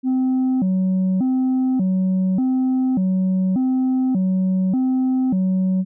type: tone with vibrato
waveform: sine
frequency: 220 Hz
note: A3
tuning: in tune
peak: -13 dBFS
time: 0.03-5.85 s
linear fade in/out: 50 ms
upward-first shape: square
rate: 0.85 Hz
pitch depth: 280 cents each way
effects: tanh soft clip ceiling -15 dBFS